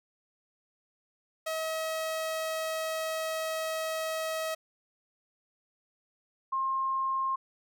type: tone pair in turn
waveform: sawtooth / sine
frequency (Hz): 639 / 1065.1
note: D#5 / C6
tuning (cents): +46 / +30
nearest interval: major sixth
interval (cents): 884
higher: second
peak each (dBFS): -27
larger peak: neither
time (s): 1.46-4.55 / 6.52-7.36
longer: first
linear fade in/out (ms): 10
effects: none